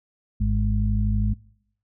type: harmonic tone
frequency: 52.3 Hz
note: G#1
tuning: 13 cents sharp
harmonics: 1 / 2 / 4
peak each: -21 / -24 / -27 dBFS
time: 0.4-1.34 s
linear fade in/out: 10 ms
effects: noise-tail reverb RT60 0.8 s tail -25 dB re dry